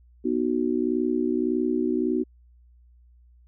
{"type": "chord", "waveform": "sine", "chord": "B major", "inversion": "none", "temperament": "just", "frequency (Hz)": [246.9, 308.7, 370.4], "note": ["B3", "D#4", "F#4"], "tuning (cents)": [0, -14, 2], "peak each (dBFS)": -26, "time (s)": [0.24, 2.24], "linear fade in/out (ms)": 20, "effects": ["added 60 Hz sine -52 dBFS peak until 3.47 s"]}